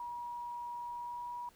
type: tone with pitch glide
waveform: sine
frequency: 959 to 965.7 Hz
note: A#5 to B5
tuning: +49 to -39 cents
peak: -39 dBFS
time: 0-1.49 s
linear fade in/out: 2 ms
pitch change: +12 cents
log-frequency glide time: 0.98-1.27 s
effects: pink hiss -65 dBFS RMS until 1.55 s